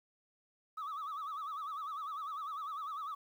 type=tone with vibrato; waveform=sine; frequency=1209 Hz; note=D6; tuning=50 cents sharp; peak=-36 dBFS; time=0.77-3.15 s; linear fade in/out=10 ms; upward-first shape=sine; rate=10 Hz; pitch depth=140 cents each way; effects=tanh soft clip ceiling -37 dBFS + 11-bit